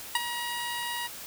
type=tone with ADSR envelope; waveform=15% pulse; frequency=954 Hz; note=A#5; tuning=40 cents sharp; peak=-14 dBFS; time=0.15-1.08 s; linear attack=3 ms; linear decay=25 ms; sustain=-11 dB; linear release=20 ms; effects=white hiss -42 dBFS RMS until 1.26 s